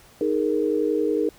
sine chord, D# suspended fourth, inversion none, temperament equal, 311.1 / 415.3 / 466.2 Hz, D#4 / G#4 / A#4, 0 / 0 / 0 cents, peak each -24 dBFS, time 0.21-1.29 s, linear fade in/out 2 ms, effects pink hiss -52 dBFS RMS until 1.38 s

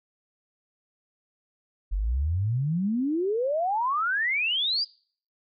sine exponential sweep, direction up, 43.65 to 4978 Hz, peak -23 dBFS, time 1.91-4.85 s, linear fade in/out 20 ms, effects noise-tail reverb RT60 0.5 s tail -24 dB re dry

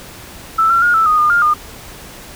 sine tone with pitch steps, 1320 / 1363 / 1427 / 1319 / 1240 / 1214 / 1406 / 1216 Hz, E6 / F6 / F6 / E6 / D#6 / D#6 / F6 / D#6, +2 / -43 / +37 / +1 / -6 / -43 / +11 / -40 cents, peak -9 dBFS, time 0.58-1.54 s, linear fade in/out 10 ms, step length 120 ms, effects pink hiss -35 dBFS RMS until 2.35 s

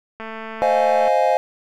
click train, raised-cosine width 0.5 ms, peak -18 dBFS, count 196, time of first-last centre 0.2-1.078 s, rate 222 Hz
triangle chord, F minor seventh, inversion second, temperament equal with one note detuned, 523.3 / 622.3 / 698.5 / 834.9 Hz, C5 / Eb5 / F5 / Ab5, 0 / 0 / 0 / +9 cents, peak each -18 dBFS, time 0.62-1.37 s, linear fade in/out 0 ms
effects none

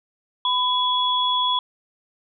sine tone pair together, 1000 / 3374 Hz, B5 / G#7, +21 / +27 cents, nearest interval octave + major sixth, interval 2106 cents, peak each -21 dBFS, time 0.45-1.59 s, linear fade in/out 2 ms, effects none

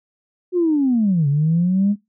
sine linear two-way sweep, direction down then up, 368.5 to 138.59 to 210 Hz, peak -13 dBFS, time 0.52-1.96 s, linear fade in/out 50 ms, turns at 1.28 s, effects noise-tail reverb RT60 0.2 s tail -21 dB re dry + tanh soft clip ceiling -9 dBFS

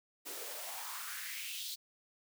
white noise with high-pass filter sweep, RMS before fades -43 dBFS, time 0.25-1.76 s, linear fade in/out 20 ms, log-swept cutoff 340 to 4200 Hz, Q 3.8, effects none

